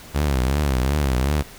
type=tone with vibrato; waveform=sawtooth; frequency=68.3 Hz; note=C#2; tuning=25 cents flat; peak=-14 dBFS; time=0.14-1.43 s; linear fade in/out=20 ms; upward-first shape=triangle; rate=2.7 Hz; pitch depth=200 cents each way; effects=pink hiss -42 dBFS RMS until 1.58 s